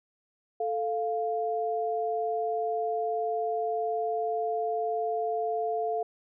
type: tone pair together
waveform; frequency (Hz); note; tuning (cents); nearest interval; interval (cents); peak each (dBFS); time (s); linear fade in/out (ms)
sine; 440.3 / 698.5; A4 / F5; +1 / 0; minor sixth; 799; -30 / -29; 0.6-6.03; 5
effects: none